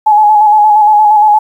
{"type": "tone with vibrato", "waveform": "sine", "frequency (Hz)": 846, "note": "G#5", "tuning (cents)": 32, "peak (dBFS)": -3, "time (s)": [0.06, 1.39], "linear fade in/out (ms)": 10, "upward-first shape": "square", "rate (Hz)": 8.6, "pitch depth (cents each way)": 30, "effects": ["7-bit"]}